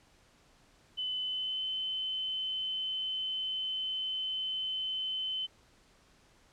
sine tone with pitch glide, 3019 to 3054 Hz, F#7 to G7, +34 to -46 cents, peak -32 dBFS, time 0.97-5.47 s, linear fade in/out 20 ms, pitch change +20 cents, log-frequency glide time 1.22-1.65 s, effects pink hiss -64 dBFS RMS until 6.52 s + low-pass 8000 Hz 12 dB/octave

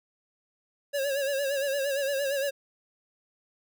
square tone with vibrato, 554.4 Hz, C#5, in tune, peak -27 dBFS, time 0.93-2.51 s, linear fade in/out 20 ms, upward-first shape sine, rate 8.7 Hz, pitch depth 67 cents each way
blue noise, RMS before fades -45 dBFS, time 0.95-2.5 s, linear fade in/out 10 ms
effects none

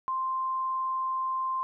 sine tone, 1046.5 Hz, C6, in tune, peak -27 dBFS, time 0.08-1.63 s, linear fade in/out 0 ms, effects none

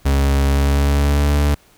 40% pulse tone with pitch glide, 69.3 to 72.54 Hz, C#2 to D2, 0 to -21 cents, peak -12 dBFS, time 0.05-1.55 s, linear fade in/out 10 ms, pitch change +79 cents, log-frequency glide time 0.48-1.34 s, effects pink hiss -52 dBFS RMS until 1.77 s

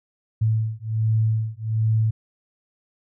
sine beating tone pair, 109.8 / 111.1 Hz, A2 / A2, -3 / +17 cents, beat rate 1.3 Hz, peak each -22 dBFS, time 0.41-2.11 s, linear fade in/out 10 ms, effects none

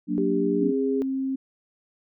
sine chord, Gb augmented, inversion none, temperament equal, 185 / 233.1 / 293.7 Hz, Gb3 / Bb3 / D4, 0 / 0 / 0 cents, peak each -28 / -28 / -25 dBFS, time 0.07-0.73 s, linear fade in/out 50 ms
sine tone with pitch glide, 392 to 409.1 Hz, G4 to G#4, 0 to -26 cents, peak -24 dBFS, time 0.18-1.02 s, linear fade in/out 0 ms, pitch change +74 cents, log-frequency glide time 0.31-0.75 s
sine tone, 266.5 Hz, C4, 32 cents sharp, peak -24 dBFS, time 0.61-1.36 s, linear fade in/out 10 ms
effects none

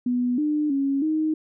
sine tone with pitch steps, 246.3 / 300.4 / 275.7 / 312.1 Hz, B3 / D4 / C#4 / D#4, -5 / +39 / -9 / +5 cents, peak -20 dBFS, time 0.06-1.34 s, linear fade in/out 5 ms, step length 320 ms, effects none

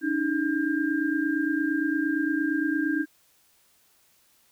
sine tone cluster, 286.5 / 315.2 / 1600 Hz, D4 / D#4 / G6, -43 / +23 / +35 cents, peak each -27 / -26 / -30 dBFS, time 0.01-3.06 s, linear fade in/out 50 ms, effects white hiss -63 dBFS RMS until 4.51 s

